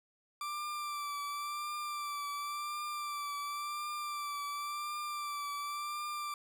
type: tone with vibrato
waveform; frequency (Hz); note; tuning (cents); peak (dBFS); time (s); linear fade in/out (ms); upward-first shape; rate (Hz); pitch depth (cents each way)
40% pulse; 1174.7; D6; 0; -36; 0.41-6.34; 2; triangle; 0.93; 35
effects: none